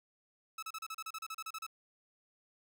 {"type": "tone bursts", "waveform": "sawtooth", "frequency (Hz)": 1300, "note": "E6", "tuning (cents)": -24, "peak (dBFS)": -36, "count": 14, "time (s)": [0.58, 1.666], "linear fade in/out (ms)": 5, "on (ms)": 46, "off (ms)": 34, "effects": []}